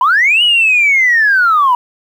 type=linear two-way sweep; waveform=sine; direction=up then down; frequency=950 to 2960 to 950 Hz; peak=-6 dBFS; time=0.01-1.75 s; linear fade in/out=2 ms; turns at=0.43 s; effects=tanh soft clip ceiling -3 dBFS + 7-bit